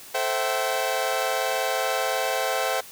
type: chord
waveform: sawtooth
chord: A minor seventh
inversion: none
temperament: equal with one note detuned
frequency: 440 / 523.3 / 659.3 / 764.8 Hz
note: A4 / C5 / E5 / G5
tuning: 0 / 0 / 0 / -43 cents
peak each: -29 / -24 / -25 / -24 dBFS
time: 0.14-2.81 s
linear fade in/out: 10 ms
effects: white hiss -44 dBFS RMS until 2.91 s + high-pass 60 Hz 12 dB/octave